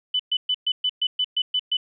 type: tone bursts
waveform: sine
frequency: 2999 Hz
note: F#7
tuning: 23 cents sharp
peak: -19 dBFS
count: 10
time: 0.14-1.77 s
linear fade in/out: 5 ms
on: 55 ms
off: 120 ms
effects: none

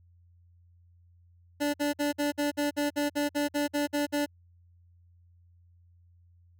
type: tone bursts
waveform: 25% pulse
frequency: 290.9 Hz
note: D4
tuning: 16 cents flat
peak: -22 dBFS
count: 14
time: 1.6-4.262 s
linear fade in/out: 20 ms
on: 140 ms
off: 54 ms
effects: added 87 Hz sine -57 dBFS peak until 6.59 s

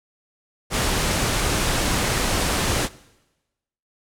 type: low-pass noise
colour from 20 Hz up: pink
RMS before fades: -22 dBFS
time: 0.7-2.89 s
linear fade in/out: 50 ms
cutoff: 11000 Hz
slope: 24 dB/octave
effects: noise-tail reverb RT60 1.0 s tail -20 dB re dry

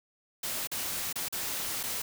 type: noise with dropouts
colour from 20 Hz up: white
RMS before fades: -34 dBFS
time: 0.43-2.02 s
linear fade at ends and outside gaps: 5 ms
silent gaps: 0.673-0.715 / 1.128-1.156 / 1.285-1.325 / 1.831-1.835 s
effects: none

